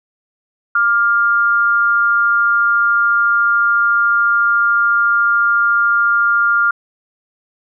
sine tone pair together, 1186.1 / 1400 Hz, D6 / F6, +17 / +4 cents, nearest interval minor third, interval 287 cents, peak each -19 / -11 dBFS, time 0.75-6.71 s, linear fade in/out 5 ms, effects none

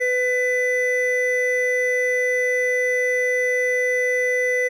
triangle tone pair together, 500 / 1998.1 Hz, B4 / B6, +21 / +20 cents, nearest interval 2 octaves, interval 2399 cents, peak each -19 dBFS, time 0-4.69 s, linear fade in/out 20 ms, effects none

